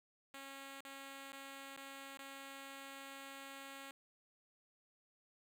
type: tone with dropouts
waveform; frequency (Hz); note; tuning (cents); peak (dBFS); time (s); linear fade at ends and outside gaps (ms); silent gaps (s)
5% pulse; 273.6; C#4; -23; -38; 0.34-3.91; 1; 0.806-0.85 / 1.321-1.33 / 1.764-1.774 / 2.172-2.19
effects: none